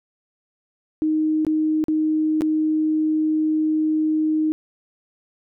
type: tone with dropouts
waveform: sine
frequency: 311.1 Hz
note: D#4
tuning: in tune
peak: -17 dBFS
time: 1.02-4.52 s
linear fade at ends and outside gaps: 0 ms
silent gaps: 1.449-1.467 / 1.84-1.883 / 2.409-2.419 s
effects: none